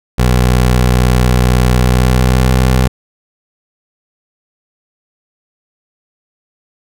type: tone with pitch glide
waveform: 20% pulse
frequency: 62 to 63.67 Hz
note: B1 to C2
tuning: +7 to -47 cents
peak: -3 dBFS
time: 0.18-2.88 s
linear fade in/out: 10 ms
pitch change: +46 cents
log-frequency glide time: 1.77-2.5 s
effects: none